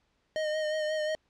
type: tone with vibrato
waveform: square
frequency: 617 Hz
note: D#5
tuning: 15 cents flat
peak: -29 dBFS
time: 0.36-1.15 s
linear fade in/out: 0 ms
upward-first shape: sine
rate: 5.6 Hz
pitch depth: 27 cents each way
effects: pink hiss -73 dBFS RMS until 1.29 s + low-pass 5000 Hz 12 dB/octave